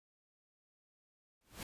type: noise with exponential growth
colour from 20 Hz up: pink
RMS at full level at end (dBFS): -41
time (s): 1.41-1.63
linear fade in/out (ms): 2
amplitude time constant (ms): 46
effects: resampled to 32000 Hz